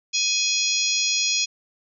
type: harmonic tone with a mistuned harmonic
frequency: 835 Hz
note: G#5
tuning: 9 cents sharp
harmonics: 3 / 4 / 5 / 6 / 7 / 8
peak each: -27 / -27 / -27 / -27 / -27 / -27 dBFS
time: 0.13-1.46 s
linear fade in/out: 20 ms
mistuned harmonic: 7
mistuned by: -49 cents
effects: none